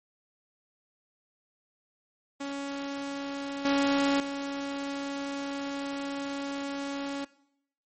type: tone with level steps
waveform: sawtooth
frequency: 279.4 Hz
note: C#4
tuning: 14 cents sharp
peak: -29 / -19 / -28 dBFS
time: 2.4-7.25 s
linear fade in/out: 10 ms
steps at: 3.65 / 4.2 s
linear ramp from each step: 2 ms
effects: noise-tail reverb RT60 0.7 s tail -18 dB re dry + MP3 32 kbps